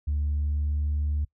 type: tone with pitch glide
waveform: sine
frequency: 73.42 to 74.02 Hz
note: D2 to D2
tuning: 0 to +14 cents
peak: -22 dBFS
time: 0.07-1.25 s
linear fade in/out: 10 ms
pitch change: +14 cents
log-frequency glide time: 0.3-0.89 s
effects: noise-tail reverb RT60 0.1 s tail -24 dB re dry + tanh soft clip ceiling -21 dBFS

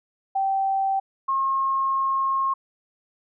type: tone pair in turn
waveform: sine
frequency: 777 / 1077.4 Hz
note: G5 / C#6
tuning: -16 / -50 cents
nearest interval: tritone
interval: 566 cents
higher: second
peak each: -20 dBFS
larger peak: neither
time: 0.35-1 / 1.28-2.54 s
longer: second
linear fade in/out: 10 ms
effects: none

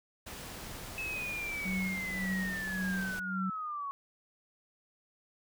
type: noise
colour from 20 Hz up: pink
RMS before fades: -44 dBFS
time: 0.26-3.2 s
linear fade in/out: 10 ms
type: linear sweep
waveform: sine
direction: down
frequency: 2608 to 1100 Hz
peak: -35 dBFS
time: 0.98-3.91 s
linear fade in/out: 0 ms
type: tone with tremolo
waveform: sine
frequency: 188.1 Hz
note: F#3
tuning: 29 cents sharp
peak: -31 dBFS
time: 1.65-3.5 s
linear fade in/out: 5 ms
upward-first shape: sine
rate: 1.8 Hz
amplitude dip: 80%
effects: none

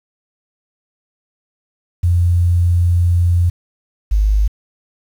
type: tone pair in turn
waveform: sine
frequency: 87.31 / 51.54 Hz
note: F2 / G#1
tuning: 0 / -12 cents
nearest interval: major sixth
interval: 912 cents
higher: first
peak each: -10 dBFS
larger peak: neither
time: 2.03-3.5 / 4.11-4.48 s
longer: first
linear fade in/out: 10 ms
effects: 7-bit

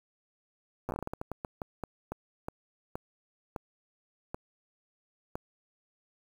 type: slowing click train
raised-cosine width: 1 ms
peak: -21 dBFS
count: 21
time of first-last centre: 0.89-5.355 s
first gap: 8 ms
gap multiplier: 1.29
effects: 8-bit

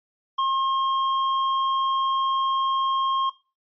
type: tone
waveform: square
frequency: 1071 Hz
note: C6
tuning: 40 cents sharp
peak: -21 dBFS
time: 0.38-3.3 s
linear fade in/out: 10 ms
effects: noise-tail reverb RT60 0.3 s tail -18 dB re dry + resampled to 11025 Hz

